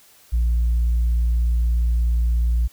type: tone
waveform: sine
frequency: 58.4 Hz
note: A#1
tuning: 4 cents sharp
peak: -14 dBFS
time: 0.32-2.68 s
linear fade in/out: 20 ms
effects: tanh soft clip ceiling -14 dBFS + white hiss -52 dBFS RMS until 2.72 s